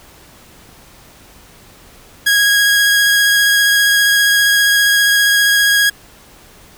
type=tone with vibrato; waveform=sawtooth; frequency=1647 Hz; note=G#6; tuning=15 cents flat; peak=-6 dBFS; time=2.26-5.9 s; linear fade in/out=10 ms; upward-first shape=square; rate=15 Hz; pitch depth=9 cents each way; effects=pink hiss -43 dBFS RMS until 6.77 s